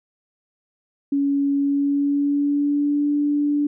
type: tone with pitch glide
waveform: sine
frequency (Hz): 280.7 to 291.4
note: C#4 to D4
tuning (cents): +22 to -13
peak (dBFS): -17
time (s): 1.12-3.67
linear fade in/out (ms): 5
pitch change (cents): +65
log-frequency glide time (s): 1.57-3.11
effects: none